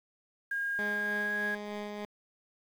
sine tone with pitch glide, 1622 to 1653.2 Hz, G#6 to G#6, -41 to -8 cents, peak -30 dBFS, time 0.51-1.55 s, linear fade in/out 5 ms, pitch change +33 cents, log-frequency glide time 0.94-1.37 s
15% pulse tone with tremolo, 207.7 Hz, G#3, in tune, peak -29 dBFS, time 0.79-2.05 s, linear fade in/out 0 ms, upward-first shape sine, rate 3.3 Hz, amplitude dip 30%
effects low-pass 4000 Hz 12 dB/octave + 9-bit

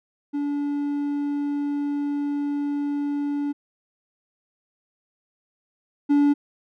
triangle tone pair in turn, 287.9 / 287.9 Hz, D4 / D4, -34 / -34 cents, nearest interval unison, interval 0 cents, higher neither, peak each -21 / -13 dBFS, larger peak second, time 0.33-3.53 / 6.09-6.34 s, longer first, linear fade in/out 20 ms, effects none

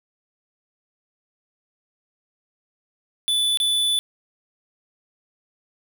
square tone with dropouts, 3481 Hz, A7, 19 cents flat, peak -19 dBFS, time 3.28-3.99 s, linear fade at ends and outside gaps 0 ms, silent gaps 3.573-3.601 s, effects none

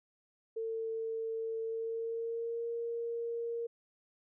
sine tone with pitch glide, 449.6 to 466.3 Hz, A4 to A#4, +37 to +1 cents, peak -34 dBFS, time 0.56-3.67 s, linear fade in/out 10 ms, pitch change +64 cents, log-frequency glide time 1.63-2.67 s, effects none

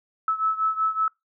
sine beating tone pair, 1301 / 1306.3 Hz, E6 / E6, -23 / -16 cents, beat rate 5.3 Hz, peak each -23 / -26 dBFS, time 0.28-1.08 s, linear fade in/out 2 ms, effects noise-tail reverb RT60 0.2 s tail -26 dB re dry

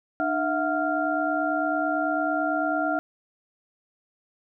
sine tone cluster, 302.2 / 659 / 728 / 1390 Hz, D4 / E5 / F#5 / F6, +50 / -1 / -28 / -9 cents, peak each -28 dBFS, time 0.2-2.99 s, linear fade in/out 0 ms, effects none

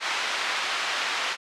pink band-pass noise, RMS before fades -28 dBFS, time 0-1.37 s, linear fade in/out 50 ms, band 1100 to 4100 Hz, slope 12 dB/octave, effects low-pass 9000 Hz 12 dB/octave

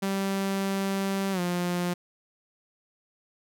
sawtooth tone with pitch glide, 195 to 176.76 Hz, G3 to F3, -9 to +21 cents, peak -22 dBFS, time 0.02-1.94 s, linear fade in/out 10 ms, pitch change -170 cents, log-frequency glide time 1.32-1.4 s, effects none

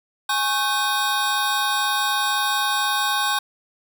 square tone cluster, 829 / 1098 / 1538 / 3712 Hz, G#5 / C#6 / G6 / A#7, -3 / -17 / -33 / -8 cents, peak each -26 dBFS, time 0.29-3.39 s, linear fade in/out 5 ms, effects none

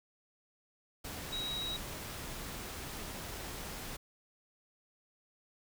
sine tone in noise, 3832 Hz, A#7, 47 cents sharp, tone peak -36 dBFS, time 1.32-1.77 s, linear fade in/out 10 ms, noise pink, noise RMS -43 dBFS, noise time 1.04-3.97 s, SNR +4 dB, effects none

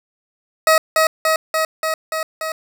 20% pulse tone with echo, 636 Hz, D#5, 38 cents sharp, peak -5 dBFS, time 0.67-0.78 s, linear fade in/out 2 ms, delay 290 ms, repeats 6, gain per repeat -2 dB, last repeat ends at 2.52 s, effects none

